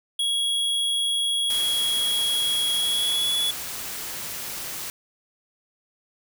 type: tone with pitch glide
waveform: square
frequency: 3322 to 3404 Hz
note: G#7 to G#7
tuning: 0 to +42 cents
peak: -22 dBFS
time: 0.19-3.51 s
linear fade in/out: 5 ms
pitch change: +42 cents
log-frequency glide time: 2.76-3.39 s
type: noise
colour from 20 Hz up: white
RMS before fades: -33 dBFS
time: 1.5-4.9 s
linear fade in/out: 0 ms
effects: none